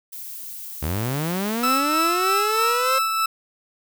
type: noise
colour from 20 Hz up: violet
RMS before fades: -35 dBFS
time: 0.12-1.79 s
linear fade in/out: 10 ms
type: linear sweep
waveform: sawtooth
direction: up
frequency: 69.3 to 534 Hz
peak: -19 dBFS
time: 0.82-2.99 s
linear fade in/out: 10 ms
type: tone with tremolo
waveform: 40% pulse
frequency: 1316 Hz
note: E6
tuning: 3 cents flat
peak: -17 dBFS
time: 1.63-3.26 s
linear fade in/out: 5 ms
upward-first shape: sine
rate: 3.2 Hz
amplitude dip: 35%
effects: none